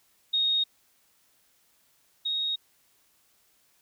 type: tone pair in turn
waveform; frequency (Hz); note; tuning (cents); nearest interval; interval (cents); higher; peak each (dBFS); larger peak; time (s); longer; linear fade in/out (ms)
sine; 3729 / 3753; A#7 / A#7; 0 / +11; unison; 11; second; -22 / -26; first; 0.33-0.64 / 2.25-2.56; neither; 10
effects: white hiss -66 dBFS RMS until 3.81 s